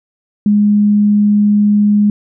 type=tone; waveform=sine; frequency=207.2 Hz; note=G#3; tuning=4 cents flat; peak=-7 dBFS; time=0.46-2.1 s; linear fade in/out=2 ms; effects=none